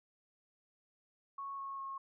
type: tone with pitch steps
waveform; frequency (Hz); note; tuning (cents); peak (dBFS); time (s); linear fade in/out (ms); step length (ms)
sine; 1104 / 1095.1 / 1086.3; C#6 / C#6 / C#6; -7 / -21 / -35; -40; 1.38-1.98; 5; 200
effects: none